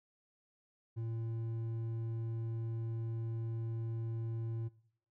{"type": "tone with hard clipping", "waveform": "triangle", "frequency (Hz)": 113.9, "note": "A#2", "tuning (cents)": -40, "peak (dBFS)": -38, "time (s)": [0.96, 4.69], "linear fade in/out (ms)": 20, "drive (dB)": 9, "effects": ["noise-tail reverb RT60 0.6 s tail -19 dB re dry"]}